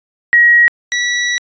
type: tone pair in turn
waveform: sine / sawtooth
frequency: 1900 / 1945.5 Hz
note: A#6 / B6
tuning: +33 / -27 cents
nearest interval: unison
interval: 40 cents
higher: second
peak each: -5 / -10 dBFS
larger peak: first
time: 0.33-0.68 / 0.92-1.38 s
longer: second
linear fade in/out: 0 ms
effects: resampled to 16000 Hz